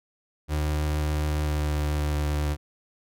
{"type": "tone with pitch glide", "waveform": "35% pulse", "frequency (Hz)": [75.6, 74.22], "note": ["D#2", "D2"], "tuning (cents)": [-49, 19], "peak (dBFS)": -22, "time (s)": [0.48, 2.57], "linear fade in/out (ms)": 50, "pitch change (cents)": -32, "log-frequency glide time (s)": [1.31, 2.17], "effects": []}